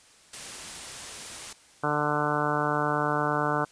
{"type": "noise", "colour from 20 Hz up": "white", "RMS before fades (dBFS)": -39, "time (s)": [0.33, 1.53], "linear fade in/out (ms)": 5}
{"type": "harmonic tone", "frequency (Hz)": 148.5, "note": "D3", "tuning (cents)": 20, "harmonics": [1, 2, 3, 4, 5, 6, 7, 8, 9, 10], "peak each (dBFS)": [-33, -33, -33, -33, -33, -33, -33, -33, -33, -33], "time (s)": [1.83, 3.65], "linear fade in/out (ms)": 10}
{"effects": ["white hiss -56 dBFS RMS until 3.71 s", "resampled to 22050 Hz"]}